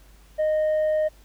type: tone with tanh clipping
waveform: triangle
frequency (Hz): 618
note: D#5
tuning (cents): -12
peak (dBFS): -20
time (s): 0.38-1.09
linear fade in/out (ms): 20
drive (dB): 7
effects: added 50 Hz sine -49 dBFS peak until 1.24 s + pink hiss -57 dBFS RMS until 1.24 s